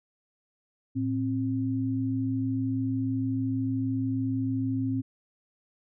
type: tone pair together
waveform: sine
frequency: 111.4 / 265 Hz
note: A2 / C4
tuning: +22 / +22 cents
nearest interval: octave + minor third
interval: 1500 cents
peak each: -30 / -27 dBFS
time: 0.95-5.02 s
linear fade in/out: 20 ms
effects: none